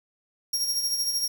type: tone with tremolo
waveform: sawtooth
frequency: 5590 Hz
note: F8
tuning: 1 cent sharp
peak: -20 dBFS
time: 0.53-1.28 s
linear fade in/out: 5 ms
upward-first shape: sine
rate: 13 Hz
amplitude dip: 50%
effects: 8-bit